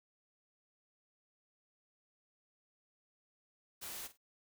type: noise with echo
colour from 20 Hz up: white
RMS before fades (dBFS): -45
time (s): 3.81-4.08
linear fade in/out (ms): 20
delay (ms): 48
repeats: 2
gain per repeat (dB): -14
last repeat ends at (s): 4.176
effects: none